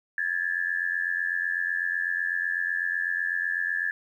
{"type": "tone with amplitude modulation", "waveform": "sine", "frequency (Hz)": 1712, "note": "A6", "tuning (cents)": -48, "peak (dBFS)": -21, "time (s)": [0.18, 3.91], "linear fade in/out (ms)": 2, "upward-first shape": "sine", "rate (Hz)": 88, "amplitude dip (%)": 90, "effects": ["10-bit"]}